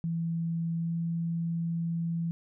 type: tone with pitch glide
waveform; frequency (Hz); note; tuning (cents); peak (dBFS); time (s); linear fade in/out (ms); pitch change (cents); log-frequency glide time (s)
sine; 166.3 to 167.36; E3 to E3; +16 to +27; -28; 0.04-2.31; 0; +11; 0.78-0.91
effects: none